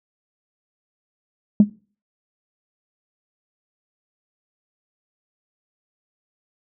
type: tone with exponential decay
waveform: sine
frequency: 207.7 Hz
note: G#3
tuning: in tune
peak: -3 dBFS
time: 1.6-1.7 s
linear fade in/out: 2 ms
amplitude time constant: 21 ms
effects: noise-tail reverb RT60 0.4 s tail -23 dB re dry + tanh soft clip ceiling -3 dBFS